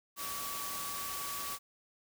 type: tone in noise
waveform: sine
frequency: 1140 Hz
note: C#6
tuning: 48 cents sharp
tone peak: -42 dBFS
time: 0.16-1.59 s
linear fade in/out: 50 ms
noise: white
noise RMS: -40 dBFS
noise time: 0.16-1.59 s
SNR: -5 dB
effects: none